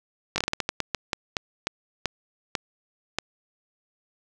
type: slowing click train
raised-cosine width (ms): 0.2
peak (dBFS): -7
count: 16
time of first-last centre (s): 0.36-3.186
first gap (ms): 20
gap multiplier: 1.28
effects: none